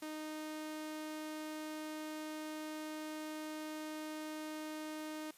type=tone; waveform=sawtooth; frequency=308.9 Hz; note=D#4; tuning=12 cents flat; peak=-38 dBFS; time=0.02-5.31 s; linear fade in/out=5 ms; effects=white hiss -63 dBFS RMS until 5.37 s + resampled to 32000 Hz